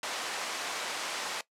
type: band-pass noise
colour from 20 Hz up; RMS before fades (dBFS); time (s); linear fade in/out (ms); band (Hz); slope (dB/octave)
pink; -36; 0.03-1.41; 2; 640 to 7800; 12
effects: noise-tail reverb RT60 0.1 s tail -18 dB re dry + low-pass 12000 Hz 12 dB/octave